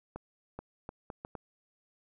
accelerating click train, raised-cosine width 1 ms, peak -26 dBFS, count 6, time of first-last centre 0.16-1.352 s, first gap 430 ms, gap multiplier 0.7, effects none

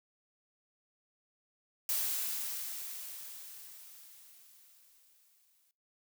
blue noise with exponential decay, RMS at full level -32 dBFS, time 1.89-5.71 s, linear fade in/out 1 ms, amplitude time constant 830 ms, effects noise-tail reverb RT60 0.3 s tail -21 dB re dry

